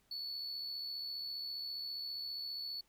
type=tone with amplitude modulation; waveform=triangle; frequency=4435 Hz; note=C#8; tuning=in tune; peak=-36 dBFS; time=0.11-2.81 s; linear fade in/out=5 ms; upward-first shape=sine; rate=74.9 Hz; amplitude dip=40%; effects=tanh soft clip ceiling -33 dBFS + pink hiss -73 dBFS RMS until 2.88 s